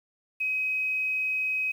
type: tone with quantisation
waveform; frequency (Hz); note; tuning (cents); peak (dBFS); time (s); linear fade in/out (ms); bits
sine; 2532; D#7; +30; -25; 0.4-1.72; 10; 9
effects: none